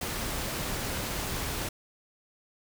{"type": "noise", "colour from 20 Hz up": "pink", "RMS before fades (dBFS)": -33, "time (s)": [0.01, 1.69], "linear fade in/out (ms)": 5, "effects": []}